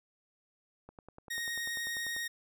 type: click train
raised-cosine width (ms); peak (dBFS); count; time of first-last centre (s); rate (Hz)
1; -35; 14; 0.89-2.165; 10.2
type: tone with vibrato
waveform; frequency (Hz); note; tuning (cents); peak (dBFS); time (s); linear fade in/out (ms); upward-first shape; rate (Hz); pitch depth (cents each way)
sawtooth; 1864.7; A#6; 0; -31; 1.3-2.28; 10; triangle; 10; 12
effects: none